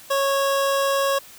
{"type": "tone", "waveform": "25% pulse", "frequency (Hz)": 551, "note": "C#5", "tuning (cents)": -11, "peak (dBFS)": -15, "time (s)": [0.1, 1.19], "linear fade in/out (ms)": 10, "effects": ["white hiss -45 dBFS RMS until 1.38 s"]}